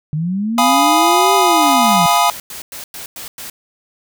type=linear two-way sweep; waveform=sine; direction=up then down; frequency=146.83 to 394.3 to 161.6 Hz; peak=-16 dBFS; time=0.13-2.06 s; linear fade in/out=0 ms; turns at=1.35 s
type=chord; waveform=square; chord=F half-diminished seventh; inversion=none; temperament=equal; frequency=698.5 / 830.6 / 987.8 / 1244.5 Hz; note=F5 / Ab5 / Cb6 / Eb6; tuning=0 / 0 / 0 / 0 cents; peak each=-17 dBFS; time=0.58-2.3 s; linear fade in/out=2 ms
type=noise bursts; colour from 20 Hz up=white; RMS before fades=-30 dBFS; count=9; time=1.62-3.5 s; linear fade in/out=2 ms; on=120 ms; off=100 ms
effects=none